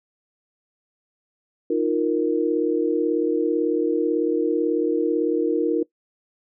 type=chord; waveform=sine; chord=Eb suspended second; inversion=none; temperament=equal; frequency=311.1 / 349.2 / 466.2 Hz; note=Eb4 / F4 / Bb4; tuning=0 / 0 / 0 cents; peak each=-23 / -23 / -22 dBFS; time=1.7-5.83 s; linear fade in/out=5 ms; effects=noise-tail reverb RT60 0.1 s tail -20 dB re dry